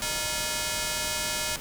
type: ring-modulated tone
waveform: 5% pulse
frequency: 777 Hz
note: G5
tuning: 16 cents flat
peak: -13 dBFS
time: 0.02-1.56 s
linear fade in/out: 0 ms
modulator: 165 Hz
effects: pink hiss -39 dBFS RMS until 1.6 s